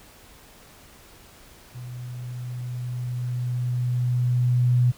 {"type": "tone with level ramp", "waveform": "sine", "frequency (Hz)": 123.47, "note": "B2", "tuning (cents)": 0, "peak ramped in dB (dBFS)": [-34, -15], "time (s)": [1.74, 4.92], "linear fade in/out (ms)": 20, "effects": ["pink hiss -50 dBFS RMS until 4.97 s"]}